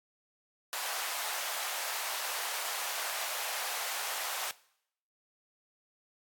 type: high-pass noise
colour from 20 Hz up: pink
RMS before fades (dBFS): -36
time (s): 0.73-4.51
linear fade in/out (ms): 0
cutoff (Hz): 680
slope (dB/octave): 24
effects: noise-tail reverb RT60 0.7 s tail -21 dB re dry + AAC 64 kbps